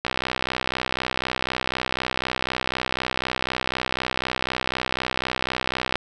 click train, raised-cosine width 0.3 ms, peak -7 dBFS, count 379, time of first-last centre 0.05-5.956 s, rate 64 Hz, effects none

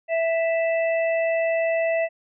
harmonic tone, 659.3 Hz, E5, in tune, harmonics 1 / 3 / 4, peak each -20 / -30 / -32 dBFS, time 0.08-2.09 s, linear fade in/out 50 ms, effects none

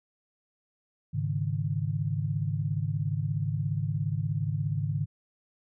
sine chord, Ab suspended fourth, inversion none, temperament equal, 103.83 / 138.59 / 155.56 Hz, Ab2 / Db3 / Eb3, 0 / 0 / 0 cents, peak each -31 dBFS, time 1.13-5.06 s, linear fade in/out 20 ms, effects none

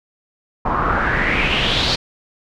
pink noise with low-pass filter sweep, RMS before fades -18 dBFS, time 0.65-1.96 s, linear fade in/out 10 ms, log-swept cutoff 1000 to 4500 Hz, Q 4.5, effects none

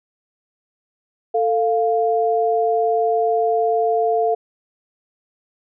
sine tone pair together, 445.3 / 698.5 Hz, A4 / F5, +21 / 0 cents, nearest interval minor sixth, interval 779 cents, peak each -18 dBFS, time 1.34-4.35 s, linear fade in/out 10 ms, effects none

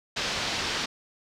white low-pass noise, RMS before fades -30 dBFS, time 0.16-0.86 s, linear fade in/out 10 ms, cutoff 5200 Hz, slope 24 dB/octave, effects none

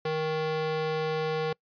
square tone with high-pass filter, 156.8 Hz, D#3, 14 cents sharp, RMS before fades -29 dBFS, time 0.05-1.53 s, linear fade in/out 5 ms, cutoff 330 Hz, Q 4, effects noise-tail reverb RT60 0.1 s tail -26 dB re dry + resampled to 11025 Hz

